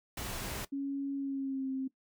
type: noise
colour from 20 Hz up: pink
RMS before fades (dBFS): -39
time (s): 0.17-0.65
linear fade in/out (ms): 5
type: tone with pitch glide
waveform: sine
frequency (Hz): 277.2 to 264.8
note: C#4 to C4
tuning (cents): 0 to +21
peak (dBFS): -32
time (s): 0.72-1.88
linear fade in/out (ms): 10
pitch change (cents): -79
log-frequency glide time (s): 1.16-1.7
effects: noise-tail reverb RT60 0.1 s tail -17 dB re dry